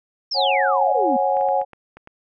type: exponential sweep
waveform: sine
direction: down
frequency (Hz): 5590 to 230.1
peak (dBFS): -21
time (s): 0.31-1.17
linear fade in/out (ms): 10
type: chord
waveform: sine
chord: C# suspended fourth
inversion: none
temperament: equal with one note detuned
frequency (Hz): 546.4 / 740 / 830.6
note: C#5 / F#5 / G#5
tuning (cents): -25 / 0 / 0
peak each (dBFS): -21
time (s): 0.34-1.65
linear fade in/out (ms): 50
type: clicks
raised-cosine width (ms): 0.5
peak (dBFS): -26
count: 7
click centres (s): 1.369 / 1.411 / 1.487 / 1.615 / 1.733 / 1.97 / 2.074
effects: none